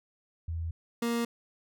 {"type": "tone pair in turn", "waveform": ["sine", "30% pulse"], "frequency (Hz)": [82.6, 234.4], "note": ["E2", "A#3"], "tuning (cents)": [4, 10], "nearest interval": "octave + tritone", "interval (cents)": 1806, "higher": "second", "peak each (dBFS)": [-31, -25], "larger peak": "second", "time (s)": [[0.48, 0.71], [1.02, 1.25]], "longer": "neither", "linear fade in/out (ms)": 5, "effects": []}